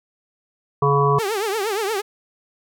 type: harmonic tone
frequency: 141.2 Hz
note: C#3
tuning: 32 cents sharp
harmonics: 1 / 3 / 5 / 7 / 8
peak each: -19 / -19 / -27 / -21 / -20 dBFS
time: 0.82-1.19 s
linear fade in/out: 5 ms
type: tone with vibrato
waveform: sawtooth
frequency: 417.9 Hz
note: G#4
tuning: 11 cents sharp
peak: -17 dBFS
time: 1.18-2.02 s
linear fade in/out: 20 ms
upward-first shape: triangle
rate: 8.5 Hz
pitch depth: 190 cents each way
effects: none